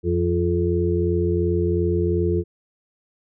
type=harmonic tone with a mistuned harmonic; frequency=87.31 Hz; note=F2; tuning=in tune; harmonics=1 / 2 / 4 / 5; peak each=-22 / -26 / -22 / -25 dBFS; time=0.03-2.44 s; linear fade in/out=50 ms; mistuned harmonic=5; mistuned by=-18 cents; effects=none